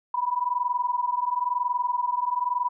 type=tone pair together; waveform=sine; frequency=972 / 993 Hz; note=B5 / B5; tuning=-28 / +9 cents; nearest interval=unison; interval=37 cents; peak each=-26 dBFS; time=0.14-2.69 s; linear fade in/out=5 ms; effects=none